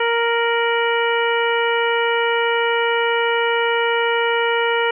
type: harmonic tone with a mistuned harmonic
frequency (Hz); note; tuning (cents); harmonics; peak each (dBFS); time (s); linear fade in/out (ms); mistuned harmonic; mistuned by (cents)
466.2; A#4; 0; 1 / 2 / 3 / 4 / 5 / 6; -19 / -22 / -24 / -25 / -26 / -27; 0-4.91; 5; 6; +79
effects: none